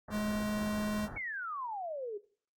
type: low-pass noise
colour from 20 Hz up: pink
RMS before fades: -44 dBFS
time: 0.08-1.18 s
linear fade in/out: 5 ms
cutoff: 1800 Hz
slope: 96 dB/octave
type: tone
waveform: square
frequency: 210.8 Hz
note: G#3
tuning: 26 cents sharp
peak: -32 dBFS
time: 0.1-1.09 s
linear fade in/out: 50 ms
type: exponential sweep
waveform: sine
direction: down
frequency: 2267 to 398.1 Hz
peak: -36 dBFS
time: 1.16-2.18 s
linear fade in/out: 10 ms
effects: noise-tail reverb RT60 0.4 s tail -17 dB re dry + Opus 48 kbps